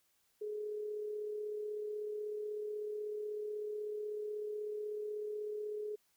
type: tone with amplitude modulation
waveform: sine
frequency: 421.7 Hz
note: G#4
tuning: 26 cents sharp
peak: -36 dBFS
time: 0.41-5.96 s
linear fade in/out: 10 ms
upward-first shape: sine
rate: 36.2 Hz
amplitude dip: 35%
effects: white hiss -75 dBFS RMS until 6.16 s